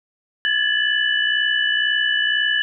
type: tone cluster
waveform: sine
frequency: 1680 / 1742 / 2972 Hz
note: G#6 / A6 / F#7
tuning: +19 / -18 / +7 cents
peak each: -21 dBFS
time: 0.45-2.62 s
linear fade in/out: 0 ms
effects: none